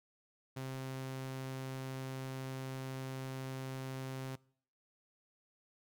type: tone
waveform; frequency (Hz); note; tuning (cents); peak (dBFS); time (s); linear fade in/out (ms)
sawtooth; 132; C3; +16; -36; 0.56-4.36; 10
effects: noise-tail reverb RT60 0.6 s tail -24 dB re dry + Opus 48 kbps